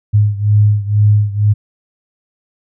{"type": "beating tone pair", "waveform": "sine", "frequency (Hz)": [103.83, 105.93], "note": ["G#2", "G#2"], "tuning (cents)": [0, 35], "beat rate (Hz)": 2.1, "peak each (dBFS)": [-10, -13], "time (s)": [0.13, 1.54], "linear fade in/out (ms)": 20, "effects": []}